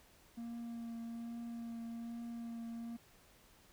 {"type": "tone with vibrato", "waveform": "triangle", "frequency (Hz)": 232.5, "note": "A#3", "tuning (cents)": -4, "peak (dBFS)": -40, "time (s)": [0.37, 2.97], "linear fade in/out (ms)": 10, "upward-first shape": "triangle", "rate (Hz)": 1.2, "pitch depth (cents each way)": 17, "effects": ["pink hiss -65 dBFS RMS until 3.72 s"]}